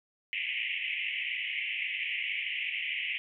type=band-pass noise; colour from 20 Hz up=pink; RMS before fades=-34 dBFS; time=0.33-3.18 s; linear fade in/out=0 ms; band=2000 to 3000 Hz; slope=96 dB/octave; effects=none